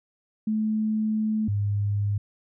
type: tone pair in turn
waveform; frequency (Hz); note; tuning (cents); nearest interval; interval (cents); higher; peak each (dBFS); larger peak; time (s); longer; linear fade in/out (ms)
sine; 216.5 / 102.17; A3 / G#2; -28 / -28; octave + minor second; 1300; first; -22; neither; 0.47-1.48 / 1.48-2.18; first; 5
effects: none